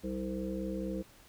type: harmonic tone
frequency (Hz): 64.4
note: C2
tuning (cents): -27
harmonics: 1 / 3 / 5 / 7 / 8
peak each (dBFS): -43 / -37 / -39 / -44 / -41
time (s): 0.03-1.03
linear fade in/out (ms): 20
effects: pink hiss -59 dBFS RMS until 1.28 s